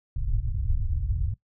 pink low-pass noise, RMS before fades -26 dBFS, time 0.16-1.34 s, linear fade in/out 5 ms, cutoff 120 Hz, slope 48 dB/octave, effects noise-tail reverb RT60 0.1 s tail -18 dB re dry

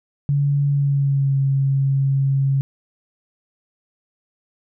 sine tone with pitch glide, 142.2 to 136.64 Hz, C#3 to C#3, +45 to -25 cents, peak -15 dBFS, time 0.29-2.61 s, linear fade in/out 0 ms, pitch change -70 cents, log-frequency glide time 0.69-1.38 s, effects none

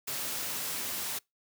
white noise, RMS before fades -35 dBFS, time 0.07-1.19 s, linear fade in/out 10 ms, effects noise-tail reverb RT60 0.2 s tail -26 dB re dry + high-pass 100 Hz 12 dB/octave

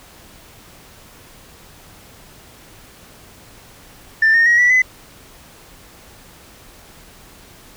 sine tone with pitch steps, 1781 / 1837.4 / 1895.6 / 1955.7 / 2018 Hz, A6 / A#6 / A#6 / B6 / B6, +21 / -25 / +28 / -17 / +37 cents, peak -8 dBFS, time 4.22-4.82 s, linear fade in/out 5 ms, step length 120 ms, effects tanh soft clip ceiling -7 dBFS + pink hiss -44 dBFS RMS until 7.76 s

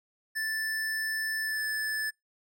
square tone with pitch glide, 1760 to 1741.8 Hz, A6 to A6, 0 to -18 cents, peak -30 dBFS, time 0.35-2.11 s, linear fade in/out 20 ms, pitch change -18 cents, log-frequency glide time 1.41-1.64 s, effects noise-tail reverb RT60 0.2 s tail -26 dB re dry

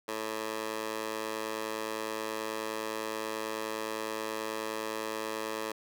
15% pulse tone with high-pass filter, 109.5 Hz, A2, 8 cents flat, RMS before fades -36 dBFS, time 0.08-5.72 s, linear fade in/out 5 ms, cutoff 550 Hz, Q 1.3, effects none

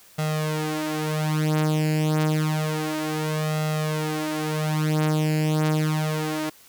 sawtooth tone with flanger, 154.5 Hz, D#3, 12 cents flat, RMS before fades -24 dBFS, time 0.18-6.5 s, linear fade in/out 10 ms, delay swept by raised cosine 1.5 to 6.9 ms, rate 0.29 Hz, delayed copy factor +0.8, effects white hiss -52 dBFS RMS until 6.68 s

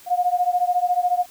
sine beating tone pair, 711 / 725 Hz, F5 / F#5, +31 / -35 cents, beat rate 14 Hz, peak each -20 / -21 dBFS, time 0.06-1.26 s, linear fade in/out 50 ms, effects white hiss -48 dBFS RMS until 1.3 s

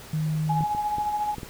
sine tone, 155.56 Hz, D#3, in tune, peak -23 dBFS, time 0.13-0.64 s, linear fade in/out 5 ms
sine tone with tremolo, 838 Hz, G#5, 15 cents sharp, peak -22 dBFS, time 0.49-1.35 s, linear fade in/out 10 ms, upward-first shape sine, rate 14 Hz, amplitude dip 45%
clicks, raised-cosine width 3 ms, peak -22 dBFS, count 5, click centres 0.608 / 0.749 / 0.984 / 1.383 / 1.432 s
effects pink hiss -44 dBFS RMS until 1.49 s

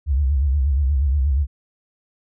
sine tone with vibrato, 69.3 Hz, C#2, in tune, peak -15 dBFS, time 0.06-1.47 s, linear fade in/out 50 ms, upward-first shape sine, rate 8.4 Hz, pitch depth 140 cents each way, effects none

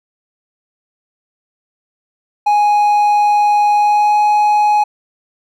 triangle tone with pitch glide, 830.6 to 837.8 Hz, G#5 to G#5, 0 to +15 cents, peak -7 dBFS, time 2.46-4.84 s, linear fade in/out 10 ms, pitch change +15 cents, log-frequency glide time 3.75-4.18 s, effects none

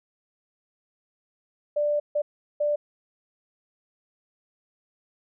sine tone bursts at uneven times, 590 Hz, D5, 8 cents sharp, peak -21 dBFS, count 3, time 1.76-2 / 2.15-2.22 / 2.6-2.76 s, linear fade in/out 10 ms, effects none

